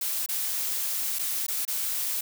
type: noise with dropouts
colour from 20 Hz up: blue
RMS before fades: -29 dBFS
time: 0.01-2.21 s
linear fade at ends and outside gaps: 5 ms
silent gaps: 0.262-0.288 / 1.188-1.192 / 1.466-1.482 / 1.652-1.678 s
effects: none